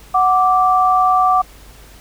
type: tone pair together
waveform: sine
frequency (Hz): 740 / 1171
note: F#5 / D6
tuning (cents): 0 / -5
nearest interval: minor sixth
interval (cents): 795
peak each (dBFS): -13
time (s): 0.14-1.42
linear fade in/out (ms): 10
effects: added 50 Hz sine -41 dBFS peak until 2 s + pink hiss -44 dBFS RMS until 2 s

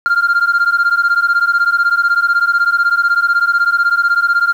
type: beating tone pair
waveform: sine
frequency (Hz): 1389 / 1405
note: F6 / F6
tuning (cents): -10 / +10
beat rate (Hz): 16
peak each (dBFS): -11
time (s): 0.06-4.53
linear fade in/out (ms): 0
effects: tanh soft clip ceiling -7 dBFS + 7-bit

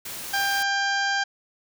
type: noise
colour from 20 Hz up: white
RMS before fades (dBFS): -35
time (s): 0.05-0.63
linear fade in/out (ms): 5
type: harmonic tone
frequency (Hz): 794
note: G5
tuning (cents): +22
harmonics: 1 / 2 / 3 / 4 / 5 / 6 / 7 / 8 / 9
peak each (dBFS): -27 / -24 / -38 / -33 / -41 / -33 / -39 / -40 / -45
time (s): 0.33-1.24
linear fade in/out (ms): 10
effects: none

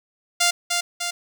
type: tone with echo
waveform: 5% pulse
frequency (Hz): 698.5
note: F5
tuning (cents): 0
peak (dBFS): -5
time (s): 0.4-0.51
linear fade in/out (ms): 10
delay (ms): 300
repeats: 2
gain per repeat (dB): -4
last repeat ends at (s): 1.11
effects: none

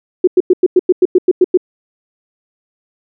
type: tone bursts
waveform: sine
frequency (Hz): 364.8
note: F#4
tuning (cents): -24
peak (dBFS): -4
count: 11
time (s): 0.24-1.574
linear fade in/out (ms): 5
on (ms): 34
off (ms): 96
effects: none

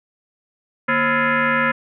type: tone with frequency modulation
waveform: sine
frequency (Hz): 149.3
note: D3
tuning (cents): +29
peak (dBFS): -15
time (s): 0.88-1.72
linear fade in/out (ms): 10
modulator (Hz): 385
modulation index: 5.2
effects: none

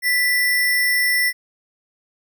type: tone with sample-and-hold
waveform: sine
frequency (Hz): 1975.5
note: B6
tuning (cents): 0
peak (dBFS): -15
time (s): 0.02-1.33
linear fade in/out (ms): 50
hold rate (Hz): 7350
effects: none

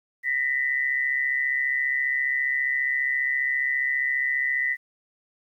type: tone pair together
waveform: sine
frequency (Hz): 1848.2 / 1983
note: A#6 / B6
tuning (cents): -15 / +7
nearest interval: minor second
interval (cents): 122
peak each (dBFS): -28 / -23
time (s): 0.23-4.77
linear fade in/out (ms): 50
effects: 10-bit

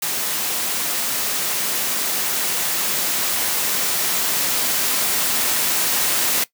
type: noise with level ramp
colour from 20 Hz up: white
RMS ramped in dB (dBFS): -23 to -19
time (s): 0.02-6.44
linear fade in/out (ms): 5
effects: noise-tail reverb RT60 0.1 s tail -18 dB re dry + high-pass 150 Hz 12 dB/octave

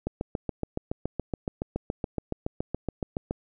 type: click train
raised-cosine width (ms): 2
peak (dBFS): -15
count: 24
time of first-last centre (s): 0.07-3.309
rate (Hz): 7.1
effects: none

